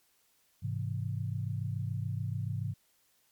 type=chord; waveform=sine; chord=Ab augmented; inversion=none; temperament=equal; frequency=103.83 / 130.81 / 164.81 Hz; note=Ab2 / C3 / E3; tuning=0 / 0 / 0 cents; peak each=-34 / -36 / -40 dBFS; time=0.62-2.74 s; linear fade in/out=20 ms; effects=white hiss -70 dBFS RMS until 3.31 s + MP3 96 kbps